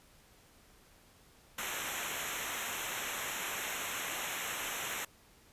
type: noise with comb filter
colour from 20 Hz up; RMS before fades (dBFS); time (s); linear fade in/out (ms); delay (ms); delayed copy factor
pink; -38; 1.58-5.05; 5; 0.21; -0.95
effects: pink hiss -62 dBFS RMS until 5.52 s + resampled to 32000 Hz